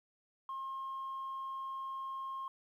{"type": "tone", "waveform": "sine", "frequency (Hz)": 1070, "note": "C6", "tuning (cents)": 38, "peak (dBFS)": -37, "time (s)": [0.49, 2.48], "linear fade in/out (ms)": 2, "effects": ["tanh soft clip ceiling -36 dBFS", "12-bit"]}